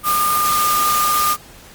sine tone in noise, 1210 Hz, D#6, 49 cents flat, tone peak -15 dBFS, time 0.03-1.37 s, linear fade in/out 50 ms, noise white, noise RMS -21 dBFS, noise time 0.03-1.37 s, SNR +3 dB, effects pink hiss -42 dBFS RMS until 1.74 s + Opus 32 kbps

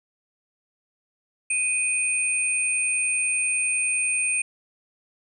sine tone pair together, 2489 / 8870 Hz, D#7 / C#9, 0 / 0 cents, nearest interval octave + minor seventh, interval 2200 cents, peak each -23 / -25 dBFS, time 1.5-4.42 s, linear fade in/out 5 ms, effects none

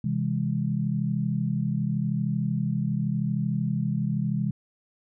sine chord, C augmented, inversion none, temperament just, 130.81 / 163.52 / 204.4 Hz, C3 / E3 / G#3, 0 / -14 / -27 cents, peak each -28 dBFS, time 0.04-4.51 s, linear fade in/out 5 ms, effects none

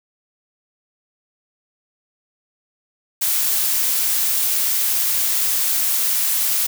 blue noise, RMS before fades -19 dBFS, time 3.21-6.67 s, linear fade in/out 10 ms, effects none

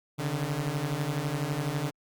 sawtooth beating tone pair, 138.59 / 150.59 Hz, C#3 / D3, 0 / +44 cents, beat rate 12 Hz, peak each -28 / -27 dBFS, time 0.18-1.91 s, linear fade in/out 20 ms, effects Opus 48 kbps

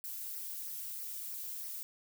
violet noise with flanger, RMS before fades -42 dBFS, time 0.04-1.83 s, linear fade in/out 0 ms, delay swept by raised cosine 0.27 to 2.87 ms, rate 3.1 Hz, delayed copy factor -0.7, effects none

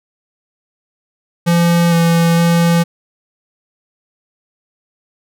square tone with pitch steps, 170.9 / 168 / 169.6 Hz, F3 / E3 / E3, -37 / +33 / +50 cents, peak -10 dBFS, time 1.46-2.84 s, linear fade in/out 20 ms, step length 460 ms, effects none

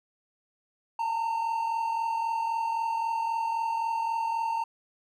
triangle tone pair together, 870 / 913.8 Hz, A5 / A#5, -20 / -35 cents, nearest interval minor second, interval 85 cents, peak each -34 / -25 dBFS, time 0.99-4.64 s, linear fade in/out 5 ms, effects none

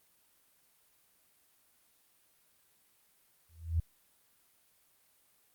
sine tone with exponential growth, 82.41 Hz, E2, in tune, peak -24 dBFS, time 3.49-3.8 s, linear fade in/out 5 ms, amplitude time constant 67 ms, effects white hiss -69 dBFS RMS until 5.54 s + Opus 32 kbps

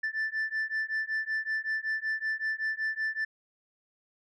sine beating tone pair, 1760 / 1765.3 Hz, A6 / A6, 0 / +5 cents, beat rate 5.3 Hz, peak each -30 dBFS, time 0.03-3.25 s, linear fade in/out 10 ms, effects tanh soft clip ceiling -26 dBFS

